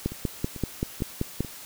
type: two click trains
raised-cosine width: 3 ms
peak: -24 / -12 dBFS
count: 4 / 8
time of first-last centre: 0.12-1.447 / 0.06-1.406 s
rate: 2.26 / 5.2 Hz
effects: white hiss -43 dBFS RMS until 1.65 s